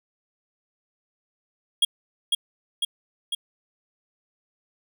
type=tone with echo; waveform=square; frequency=3288 Hz; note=G#7; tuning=18 cents flat; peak=-16 dBFS; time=1.82-1.85 s; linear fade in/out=5 ms; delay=500 ms; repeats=3; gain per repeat=-3 dB; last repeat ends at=3.35 s; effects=none